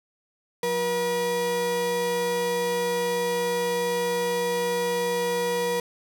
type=tone pair together; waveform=35% pulse; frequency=180.1 / 480.8 Hz; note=F#3 / B4; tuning=-46 / -46 cents; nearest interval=octave + perfect fourth; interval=1700 cents; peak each=-33 / -22 dBFS; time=0.63-5.8 s; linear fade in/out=2 ms; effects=none